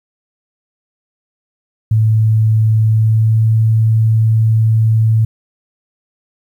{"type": "tone with pitch glide", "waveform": "sine", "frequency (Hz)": [109.8, 111.08], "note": ["A2", "A2"], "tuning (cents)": [-3, 17], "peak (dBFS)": -8, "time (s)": [1.91, 5.25], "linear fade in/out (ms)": 5, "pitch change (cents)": 20, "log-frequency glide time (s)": [2.87, 3.46], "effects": ["8-bit"]}